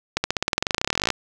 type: accelerating click train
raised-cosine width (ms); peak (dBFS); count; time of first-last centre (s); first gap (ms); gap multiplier
0.2; -3; 27; 0.17-1.103; 70; 0.94
effects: none